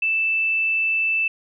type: tone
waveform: sine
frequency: 2644 Hz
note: E7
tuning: 5 cents sharp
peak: -18 dBFS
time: 0.02-1.28 s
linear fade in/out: 5 ms
effects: none